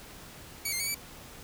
10% pulse tone with pitch steps, 2259 / 2106 / 2246 / 2305 Hz, C#7 / C7 / C#7 / D7, +32 / +11 / +22 / -33 cents, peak -21 dBFS, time 0.65-0.946 s, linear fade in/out 5 ms, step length 74 ms, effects pink hiss -48 dBFS RMS until 1.43 s

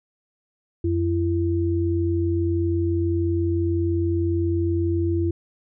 sine tone pair together, 89.26 / 337 Hz, F2 / E4, +38 / +38 cents, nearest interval octave + major seventh, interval 2300 cents, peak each -22 dBFS, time 0.84-5.31 s, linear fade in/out 5 ms, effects none

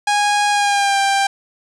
sawtooth tone with pitch glide, 824 to 790.4 Hz, G#5 to G5, -14 to +14 cents, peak -10 dBFS, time 0.07-1.27 s, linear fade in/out 5 ms, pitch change -72 cents, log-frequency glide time 0.5-0.99 s, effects resampled to 22050 Hz + 7-bit

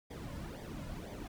brown noise with flanger, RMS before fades -44 dBFS, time 0.1-1.28 s, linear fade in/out 10 ms, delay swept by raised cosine 0.72 to 2.62 ms, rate 2 Hz, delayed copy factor -0.75, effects none

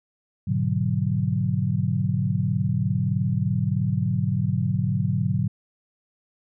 sine chord, G# half-diminished seventh, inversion none, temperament equal, 103.83 / 123.47 / 146.83 / 185 Hz, G#2 / B2 / D3 / F#3, 0 / 0 / 0 / 0 cents, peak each -26 dBFS, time 0.47-5.48 s, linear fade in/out 10 ms, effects none

